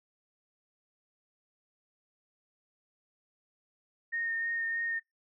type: tone with vibrato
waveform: sine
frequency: 1840 Hz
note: A#6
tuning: 23 cents flat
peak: -30 dBFS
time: 4.12-5 s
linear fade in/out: 20 ms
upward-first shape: sine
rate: 3.2 Hz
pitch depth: 13 cents each way
effects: noise-tail reverb RT60 0.2 s tail -26 dB re dry